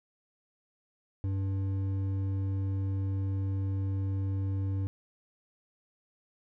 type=tone with hard clipping; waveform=sine; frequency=96.9 Hz; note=G2; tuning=20 cents flat; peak=-30 dBFS; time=1.24-4.87 s; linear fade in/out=0 ms; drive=7 dB; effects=none